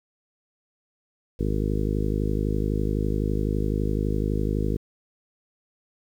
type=harmonic tone; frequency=51.91 Hz; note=G#1; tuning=in tune; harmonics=1 / 2 / 3 / 4 / 5 / 6 / 7 / 8 / 9; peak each=-26 / -29 / -31 / -32 / -33 / -34 / -34 / -35 / -36 dBFS; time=1.39-4.77 s; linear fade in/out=10 ms; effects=9-bit